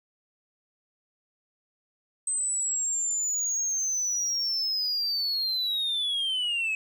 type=linear sweep; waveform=sine; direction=down; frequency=8240 to 2545 Hz; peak=-23 dBFS; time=2.27-6.75 s; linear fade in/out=2 ms; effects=tanh soft clip ceiling -24 dBFS + 10-bit